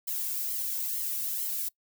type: noise with flanger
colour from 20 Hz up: violet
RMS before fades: -32 dBFS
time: 0.07-1.69 s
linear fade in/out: 10 ms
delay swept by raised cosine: 0.95 to 1.89 ms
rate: 2.2 Hz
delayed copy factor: +0.65
effects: noise-tail reverb RT60 0.1 s tail -23 dB re dry